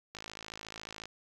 click train, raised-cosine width 0.2 ms, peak -25 dBFS, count 50, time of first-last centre 0.15-1.056 s, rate 54.1 Hz, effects 9-bit

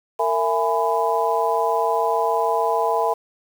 harmonic tone with a mistuned harmonic, 166.7 Hz, E3, 20 cents sharp, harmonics 3 / 4 / 5 / 6, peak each -23 / -23 / -23 / -23 dBFS, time 0.19-3.14 s, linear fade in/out 10 ms, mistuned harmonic 3, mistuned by -150 cents, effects 7-bit

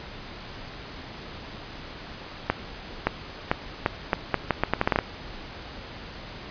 accelerating click train, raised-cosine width 0.5 ms, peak -5 dBFS, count 14, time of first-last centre 2.5-4.988 s, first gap 570 ms, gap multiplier 0.78, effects pink hiss -40 dBFS RMS until 6.5 s + resampled to 11025 Hz

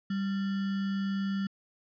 sine tone with sample-and-hold, 196 Hz, G3, in tune, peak -28 dBFS, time 0.1-1.47 s, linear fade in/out 5 ms, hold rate 1575 Hz, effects resampled to 11025 Hz

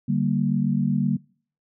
sine chord, G minor, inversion second, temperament equal with one note detuned, 146.83 / 194.42 / 233.1 Hz, D3 / G3 / Bb3, 0 / -14 / 0 cents, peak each -24 dBFS, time 0.08-1.17 s, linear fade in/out 10 ms, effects noise-tail reverb RT60 0.5 s tail -25 dB re dry

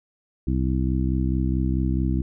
harmonic tone, 64.6 Hz, C2, 21 cents flat, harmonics 1 / 2 / 3 / 4 / 5, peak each -23 / -26 / -28 / -29 / -30 dBFS, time 0.47-2.22 s, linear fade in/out 5 ms, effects none

